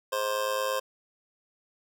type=tone with amplitude modulation; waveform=25% pulse; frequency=526 Hz; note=C5; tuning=9 cents sharp; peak=-20 dBFS; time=0.12-0.8 s; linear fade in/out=10 ms; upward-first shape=sine; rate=109 Hz; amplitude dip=70%; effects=none